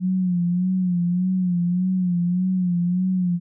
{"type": "tone with vibrato", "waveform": "sine", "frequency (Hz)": 180.1, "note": "F#3", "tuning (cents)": -46, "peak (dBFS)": -18, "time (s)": [0, 3.4], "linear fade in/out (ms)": 50, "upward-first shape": "sine", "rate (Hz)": 1.7, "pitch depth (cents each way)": 64, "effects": []}